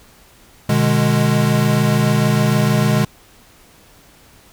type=chord; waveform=square; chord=G# diminished; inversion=first; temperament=equal with one note detuned; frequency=123.47 / 150.18 / 207.7 Hz; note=B2 / D3 / G#3; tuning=0 / +39 / 0 cents; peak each=-18 dBFS; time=0.69-3.05 s; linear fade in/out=5 ms; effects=pink hiss -48 dBFS RMS until 4.52 s